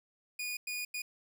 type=tone bursts at uneven times; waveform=sawtooth; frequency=2455 Hz; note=D#7; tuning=24 cents flat; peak=-32 dBFS; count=3; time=0.39-0.57 / 0.67-0.85 / 0.94-1.02 s; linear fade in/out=5 ms; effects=11-bit